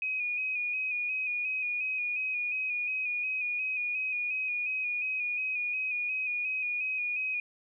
sine tone with vibrato, 2489 Hz, D#7, in tune, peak -29 dBFS, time 0.02-7.4 s, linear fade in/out 2 ms, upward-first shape square, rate 2.8 Hz, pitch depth 29 cents each way, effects none

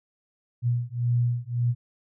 sine beating tone pair, 119.7 / 121.5 Hz, A#2 / B2, +46 / -28 cents, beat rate 1.8 Hz, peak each -25 dBFS, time 0.62-1.75 s, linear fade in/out 50 ms, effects none

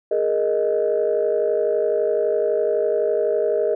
sine chord, Ab suspended second, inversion none, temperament just, 415.3 / 467.2 / 623 Hz, Ab4 / Bb4 / Eb5, 0 / +4 / +2 cents, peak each -21 dBFS, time 0.11-3.75 s, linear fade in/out 5 ms, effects tanh soft clip ceiling -10 dBFS

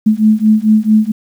sine beating tone pair, 213.7 / 218.2 Hz, G#3 / A3, +50 / -14 cents, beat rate 4.5 Hz, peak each -10 dBFS, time 0.06-1.12 s, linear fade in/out 10 ms, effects 7-bit

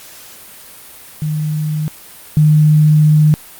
sine tone pair in turn, 153.3 / 152.46 Hz, D#3 / D#3, -25 / -35 cents, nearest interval unison, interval 10 cents, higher first, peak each -15 / -6 dBFS, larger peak second, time 1.22-1.88 / 2.37-3.34 s, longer second, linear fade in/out 0 ms, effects white hiss -37 dBFS RMS until 3.59 s + Opus 48 kbps

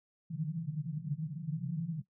pink band-pass noise, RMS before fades -37 dBFS, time 0.3-2.02 s, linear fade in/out 10 ms, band 140 to 170 Hz, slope 96 dB/octave, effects noise-tail reverb RT60 0.1 s tail -17 dB re dry

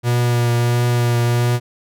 45% pulse tone with vibrato, 120.1 Hz, B2, 48 cents flat, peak -14 dBFS, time 0.03-1.6 s, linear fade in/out 50 ms, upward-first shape triangle, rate 1.5 Hz, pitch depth 18 cents each way, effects none

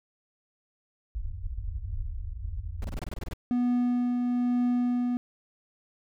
pink low-pass noise, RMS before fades -34 dBFS, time 1.15-2.98 s, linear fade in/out 0 ms, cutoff 100 Hz, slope 96 dB/octave
brown noise bursts, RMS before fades -34 dBFS, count 11, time 2.82-3.335 s, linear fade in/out 2 ms, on 25 ms, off 24 ms
triangle tone with tremolo, 244.9 Hz, B3, 14 cents flat, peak -20 dBFS, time 3.51-5.17 s, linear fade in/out 0 ms, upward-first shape triangle, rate 1.1 Hz, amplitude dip 30%
effects none

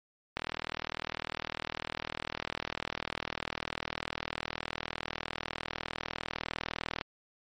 click train, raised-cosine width 0.3 ms, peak -16 dBFS, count 266, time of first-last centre 0.37-7.012 s, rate 39.9 Hz, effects MP3 48 kbps

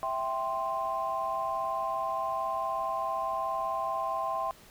sine chord, C major, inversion first, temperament equal, 659.3 / 784 / 1046.5 Hz, E5 / G5 / C6, 0 / 0 / 0 cents, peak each -34 / -34 / -31 dBFS, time 0.03-4.51 s, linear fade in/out 0 ms, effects tanh soft clip ceiling -20 dBFS + pink hiss -55 dBFS RMS until 4.7 s

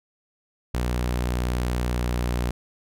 sawtooth tone with pitch glide, 61 to 60.54 Hz, B1 to B1, -21 to -34 cents, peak -19 dBFS, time 0.74-2.51 s, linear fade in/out 5 ms, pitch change -13 cents, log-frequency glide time 1.91-2.01 s, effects none

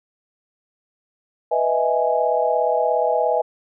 sine chord, E major seventh, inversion second, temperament equal, 493.9 / 622.3 / 659.3 / 830.6 Hz, B4 / D#5 / E5 / G#5, 0 / 0 / 0 / 0 cents, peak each -22 dBFS, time 1.51-3.42 s, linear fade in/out 10 ms, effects none

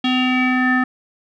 square tone with low-pass filter sweep, 254.4 Hz, C4, 48 cents flat, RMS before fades -17 dBFS, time 0.04-0.84 s, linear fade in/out 5 ms, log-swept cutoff 3200 to 1600 Hz, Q 6.9, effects none

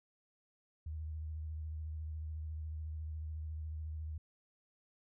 sine tone with vibrato, 78 Hz, D#2, 5 cents sharp, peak -39 dBFS, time 0.86-4.18 s, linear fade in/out 5 ms, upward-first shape sine, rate 14 Hz, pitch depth 36 cents each way, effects none

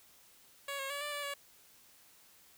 10% pulse tone with pitch steps, 560 / 543 / 570 / 588 / 579 / 566 Hz, C#5 / C#5 / C#5 / D5 / D5 / C#5, +18 / -36 / +48 / +2 / -25 / +36 cents, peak -29 dBFS, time 0.68-1.34 s, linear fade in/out 5 ms, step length 110 ms, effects white hiss -62 dBFS RMS until 2.57 s

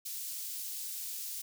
white high-pass noise, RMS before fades -40 dBFS, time 0.05-1.42 s, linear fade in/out 10 ms, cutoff 4600 Hz, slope 12 dB/octave, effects none

